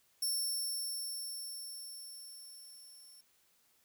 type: tone with level ramp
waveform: 15% pulse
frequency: 5420 Hz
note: E8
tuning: 47 cents sharp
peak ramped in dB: -26 to -50 dBFS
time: 0.22-3.21 s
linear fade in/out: 5 ms
effects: white hiss -71 dBFS RMS until 3.84 s